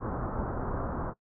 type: low-pass noise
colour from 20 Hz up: pink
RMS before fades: -33 dBFS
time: 0-1.14 s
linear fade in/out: 50 ms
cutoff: 1400 Hz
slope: 48 dB/octave
effects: noise-tail reverb RT60 0.1 s tail -21 dB re dry